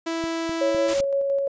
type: tone with pitch glide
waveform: sawtooth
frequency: 329.6 to 331.9 Hz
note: E4 to E4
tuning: 0 to +12 cents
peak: -21 dBFS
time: 0.06-0.94 s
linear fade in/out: 10 ms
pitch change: +12 cents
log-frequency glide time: 0.69-0.81 s
type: click train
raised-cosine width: 3 ms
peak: -24 dBFS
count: 4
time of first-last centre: 0.24-1.001 s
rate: 3.94 Hz
type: tone with tremolo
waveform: sine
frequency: 554.4 Hz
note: C#5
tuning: in tune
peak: -19 dBFS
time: 0.61-1.48 s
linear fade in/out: 5 ms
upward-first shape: square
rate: 5.8 Hz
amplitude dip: 25%
type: noise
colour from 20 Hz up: white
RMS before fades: -30 dBFS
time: 0.88-1.01 s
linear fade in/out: 5 ms
effects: resampled to 16000 Hz